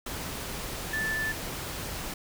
sine tone in noise, 1755 Hz, A6, 5 cents flat, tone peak -28 dBFS, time 0.93-1.32 s, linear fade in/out 5 ms, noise pink, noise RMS -36 dBFS, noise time 0.06-2.14 s, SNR +5 dB, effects none

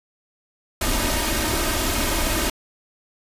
pink noise with comb filter, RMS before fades -22 dBFS, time 0.81-2.5 s, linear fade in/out 5 ms, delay 3.2 ms, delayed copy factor +0.65, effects resampled to 32000 Hz

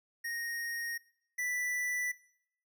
square tone pair in turn, 1864.7 / 1975.6 Hz, A#6 / B6, 0 / 0 cents, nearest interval minor second, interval 100 cents, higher second, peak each -36 / -33 dBFS, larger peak second, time 0.24-0.98 / 1.38-2.12 s, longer neither, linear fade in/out 10 ms, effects noise-tail reverb RT60 0.7 s tail -20 dB re dry

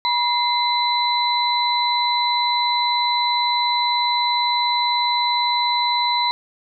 sine tone cluster, 969 / 2077 / 4000 Hz, B5 / C7 / B7, -33 / -13 / +21 cents, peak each -19 / -27 / -21 dBFS, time 0.05-6.31 s, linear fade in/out 0 ms, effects none

